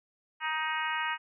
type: harmonic tone with a mistuned harmonic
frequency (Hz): 313.1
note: D#4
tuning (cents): +11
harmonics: 3 / 4 / 5 / 6 / 7 / 8 / 9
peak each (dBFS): -34 / -37 / -36 / -36 / -40 / -40 / -40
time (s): 0.4-1.18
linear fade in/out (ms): 50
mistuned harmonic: 9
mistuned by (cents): +39
effects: none